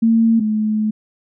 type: tone pair in turn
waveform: sine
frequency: 226.9 / 214.9 Hz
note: A#3 / A3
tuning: -47 / -41 cents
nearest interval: minor second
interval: 94 cents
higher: first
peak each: -10 / -15 dBFS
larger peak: first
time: 0.02-0.4 / 0.4-0.91 s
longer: second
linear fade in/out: 10 ms
effects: none